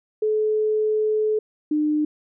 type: tone pair in turn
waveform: sine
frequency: 430 / 302.1 Hz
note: A4 / D4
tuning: -40 / +49 cents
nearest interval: tritone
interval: 611 cents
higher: first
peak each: -18 dBFS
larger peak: neither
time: 0.22-1.39 / 1.71-2.05 s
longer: first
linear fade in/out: 5 ms
effects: none